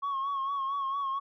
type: tone with vibrato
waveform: sine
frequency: 1100 Hz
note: C#6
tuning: 14 cents flat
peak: -27 dBFS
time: 0.02-1.2 s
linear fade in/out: 20 ms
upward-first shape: sine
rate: 4.4 Hz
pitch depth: 48 cents each way
effects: tanh soft clip ceiling -27 dBFS